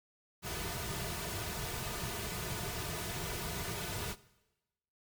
pink noise with comb filter, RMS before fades -39 dBFS, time 0.42-4.16 s, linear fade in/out 50 ms, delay 3.7 ms, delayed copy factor -0.65, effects noise-tail reverb RT60 1.0 s tail -19 dB re dry

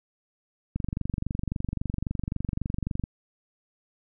click train, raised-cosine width 5 ms, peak -16 dBFS, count 55, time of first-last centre 0.76-3.038 s, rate 23.7 Hz, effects none

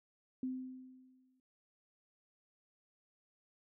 sine tone with exponential decay, 257.6 Hz, C4, 27 cents flat, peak -34 dBFS, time 0.43-1.4 s, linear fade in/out 2 ms, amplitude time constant 210 ms, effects none

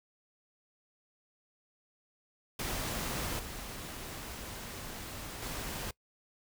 pink noise with level steps, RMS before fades -36 / -43 / -39 dBFS, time 2.59-5.91 s, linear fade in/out 5 ms, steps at 3.39 / 5.42 s, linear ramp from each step 5 ms, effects noise-tail reverb RT60 0.1 s tail -23 dB re dry

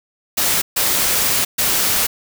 white noise bursts at uneven times, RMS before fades -17 dBFS, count 3, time 0.37-0.62 / 0.76-1.45 / 1.58-2.07 s, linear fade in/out 10 ms, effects none

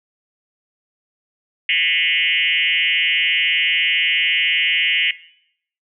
sine tone with frequency modulation, 2489 Hz, D#7, in tune, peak -14 dBFS, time 1.69-5.11 s, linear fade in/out 2 ms, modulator 164 Hz, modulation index 3.3, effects noise-tail reverb RT60 0.7 s tail -19 dB re dry

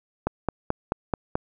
click train, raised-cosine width 1 ms, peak -9 dBFS, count 6, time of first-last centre 0.27-1.355 s, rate 4.61 Hz, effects none

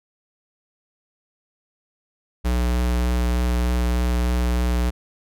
square tone with vibrato, 60.7 Hz, B1, 29 cents flat, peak -19 dBFS, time 2.44-4.91 s, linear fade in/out 20 ms, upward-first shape triangle, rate 3.3 Hz, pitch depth 14 cents each way, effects none

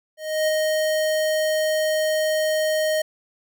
square tone with ADSR envelope, 622.3 Hz, D#5, in tune, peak -18 dBFS, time 0.17-3.02 s, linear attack 310 ms, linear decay 11 ms, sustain -2 dB, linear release 6 ms, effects none

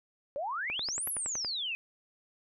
sine exponential two-way sweep, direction up then down, 535 to 11840 to 2484 Hz, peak -32 dBFS, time 0.36-1.75 s, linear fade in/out 0 ms, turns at 1.08 s
click train, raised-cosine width 0.5 ms, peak -25 dBFS, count 9, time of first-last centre 0.7-1.448 s, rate 10.7 Hz
effects none

